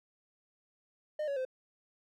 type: tone with pitch steps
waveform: triangle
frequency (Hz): 608 / 560.8 / 517.2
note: D#5 / C#5 / C5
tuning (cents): -40 / +20 / -20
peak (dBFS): -30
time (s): 1.19-1.451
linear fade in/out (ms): 5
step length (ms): 87
effects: none